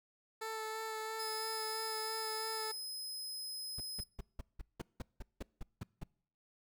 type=tone with vibrato; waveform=15% pulse; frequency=440 Hz; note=A4; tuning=in tune; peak=-33 dBFS; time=0.41-2.72 s; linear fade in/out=10 ms; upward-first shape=sine; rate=3 Hz; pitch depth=14 cents each way
type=tone; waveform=sawtooth; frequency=5080 Hz; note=D#8; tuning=35 cents sharp; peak=-38 dBFS; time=1.19-4.04 s; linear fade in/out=10 ms
type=noise bursts; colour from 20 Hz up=brown; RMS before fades=-41 dBFS; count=12; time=3.78-6.036 s; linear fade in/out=5 ms; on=23 ms; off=180 ms
effects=noise-tail reverb RT60 0.6 s tail -25 dB re dry